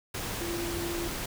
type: tone in noise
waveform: sine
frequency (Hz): 342.3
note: F4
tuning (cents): -35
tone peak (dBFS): -33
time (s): 0.41-1.08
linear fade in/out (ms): 5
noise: pink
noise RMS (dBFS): -35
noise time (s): 0.14-1.26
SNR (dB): -1
effects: none